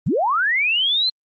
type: linear sweep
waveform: sine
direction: up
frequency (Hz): 98 to 4186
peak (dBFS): -16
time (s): 0.06-1.1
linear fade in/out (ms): 10
effects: Opus 32 kbps